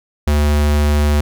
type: tone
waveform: square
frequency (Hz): 73.9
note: D2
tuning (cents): +11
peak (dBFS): -12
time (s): 0.27-1.21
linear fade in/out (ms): 5
effects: none